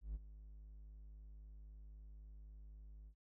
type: tone with ADSR envelope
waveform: triangle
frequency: 51.9 Hz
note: G#1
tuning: in tune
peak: -37 dBFS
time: 0.01-3.15 s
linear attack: 140 ms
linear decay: 27 ms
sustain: -14 dB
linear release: 78 ms
effects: none